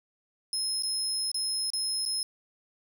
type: tone with dropouts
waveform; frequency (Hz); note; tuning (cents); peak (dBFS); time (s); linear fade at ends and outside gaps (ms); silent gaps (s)
30% pulse; 5160; E8; -38; -24; 0.53-2.23; 1; 0.824-0.833 / 1.316-1.344 / 1.703-1.734 / 2.053-2.06
effects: none